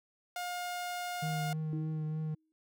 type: tone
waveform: sawtooth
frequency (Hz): 712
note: F5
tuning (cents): +33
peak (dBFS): -32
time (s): 0.36-1.53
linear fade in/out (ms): 2
type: tone with vibrato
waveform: triangle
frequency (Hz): 155.56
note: D#3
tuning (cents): 0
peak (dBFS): -31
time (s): 1.22-2.35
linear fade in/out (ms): 10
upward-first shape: triangle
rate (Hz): 3.3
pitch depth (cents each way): 21
type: tone with exponential decay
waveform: sine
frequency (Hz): 315.1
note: D#4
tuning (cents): +22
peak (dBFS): -37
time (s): 1.73-2.52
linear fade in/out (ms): 0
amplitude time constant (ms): 170
effects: none